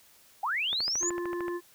sine linear sweep, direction up, 723 to 7150 Hz, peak -27 dBFS, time 0.43-1.1 s, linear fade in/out 5 ms
click train, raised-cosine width 0.5 ms, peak -24 dBFS, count 11, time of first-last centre 0.73-1.482 s, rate 13.3 Hz
harmonic tone, 349.2 Hz, F4, in tune, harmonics 1 / 3 / 5, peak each -31 / -40 / -44 dBFS, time 1-1.61 s, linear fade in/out 50 ms
effects white hiss -59 dBFS RMS until 1.74 s

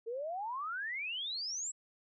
sine exponential sweep, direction up, 440 to 7902 Hz, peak -36 dBFS, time 0.06-1.72 s, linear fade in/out 20 ms, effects none

